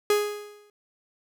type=tone with exponential decay; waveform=45% pulse; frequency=415.3 Hz; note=G#4; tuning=in tune; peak=-17 dBFS; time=0.1-0.7 s; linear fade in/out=2 ms; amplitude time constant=130 ms; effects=none